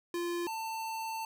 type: tone pair in turn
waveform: square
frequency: 346.4 / 892.8 Hz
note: F4 / A5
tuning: -14 / +25 cents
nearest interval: octave + major third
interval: 1639 cents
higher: second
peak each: -33 / -36 dBFS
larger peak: first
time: 0.14-0.47 / 0.47-1.25 s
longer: second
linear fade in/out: 2 ms
effects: none